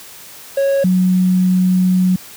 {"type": "tone pair in turn", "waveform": ["triangle", "sine"], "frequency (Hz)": [551, 183.87], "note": ["C#5", "F#3"], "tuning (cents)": [-11, -11], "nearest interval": "octave + perfect fifth", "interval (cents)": 1900, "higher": "first", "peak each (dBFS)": -10, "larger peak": "neither", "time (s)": [[0.57, 0.84], [0.84, 2.16]], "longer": "second", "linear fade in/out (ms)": 5, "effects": ["white hiss -37 dBFS RMS until 2.36 s", "high-pass 60 Hz 12 dB/octave"]}